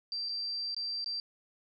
sine tone with dropouts, 4699 Hz, D8, in tune, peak -33 dBFS, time 0.12-1.2 s, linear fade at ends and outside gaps 1 ms, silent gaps 0.288-0.292 / 0.746-0.765 / 1.044-1.06 s, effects none

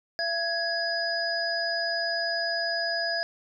sine tone cluster, 675 / 1668 / 4955 Hz, E5 / G#6 / D#8, +41 / +7 / -8 cents, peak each -30 dBFS, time 0.19-3.23 s, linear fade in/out 0 ms, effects none

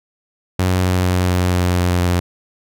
sawtooth tone with pitch steps, 92 / 91.42 / 90.84 / 90.26 / 89.69 / 89.12 / 88.56 Hz, F#2 / F#2 / F#2 / F#2 / F2 / F2 / F2, -9 / -20 / -31 / -42 / +47 / +36 / +25 cents, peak -10 dBFS, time 0.59-2.2 s, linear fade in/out 5 ms, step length 230 ms, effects none

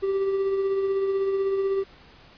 triangle tone with tremolo, 390 Hz, G4, 9 cents flat, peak -18 dBFS, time 0.02-1.84 s, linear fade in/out 20 ms, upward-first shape triangle, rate 16 Hz, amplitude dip 40%, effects pink hiss -51 dBFS RMS until 2.37 s + resampled to 11025 Hz

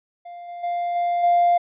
triangle tone with level steps, 698.5 Hz, F5, in tune, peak -33 / -30 / -20 / -17 / -11 dBFS, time 0.25-1.58 s, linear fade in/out 10 ms, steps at 0.48 / 0.63 / 0.95 / 1.23 s, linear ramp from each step 10 ms, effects tanh soft clip ceiling -10 dBFS + resampled to 8000 Hz

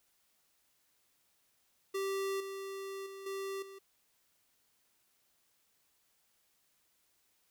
square tone with level steps, 390 Hz, G4, 9 cents flat, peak -34 / -41 / -46 / -38 / -49 dBFS, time 1.94-3.79 s, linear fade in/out 10 ms, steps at 2.4 / 3.06 / 3.26 / 3.62 s, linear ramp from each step 5 ms, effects white hiss -74 dBFS RMS until 7.5 s

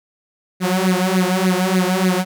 sawtooth tone with flanger, 185 Hz, F#3, in tune, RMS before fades -17 dBFS, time 0.6-2.25 s, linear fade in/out 50 ms, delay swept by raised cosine 0.45 to 4.15 ms, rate 3.4 Hz, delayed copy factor +0.85, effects none

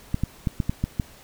clicks, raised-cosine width 5 ms, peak -10 dBFS, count 7, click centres 0.144 / 0.236 / 0.472 / 0.602 / 0.695 / 0.84 / 0.998 s, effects pink hiss -49 dBFS RMS until 1.23 s

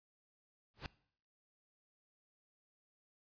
pink noise with exponential growth, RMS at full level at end -39 dBFS, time 0.74-0.86 s, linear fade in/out 0 ms, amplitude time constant 24 ms, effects noise-tail reverb RT60 0.6 s tail -21 dB re dry + resampled to 11025 Hz

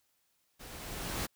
pink noise with level ramp, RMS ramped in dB -49 to -34 dBFS, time 0.59-1.27 s, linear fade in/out 20 ms, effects white hiss -75 dBFS RMS until 1.35 s

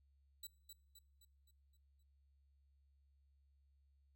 15% pulse tone with echo, 3951 Hz, B7, in tune, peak -40 dBFS, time 0.43-0.47 s, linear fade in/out 5 ms, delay 260 ms, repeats 6, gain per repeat -6 dB, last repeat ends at 2.03 s, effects noise-tail reverb RT60 0.7 s tail -25 dB re dry + added 69 Hz sine -70 dBFS peak until 4.15 s

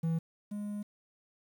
triangle tone pair in turn, 164 / 206.6 Hz, E3 / G#3, -9 / -9 cents, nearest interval major third, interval 400 cents, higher second, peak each -26 / -33 dBFS, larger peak first, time 0.03-0.19 / 0.51-0.83 s, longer second, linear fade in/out 10 ms, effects 10-bit

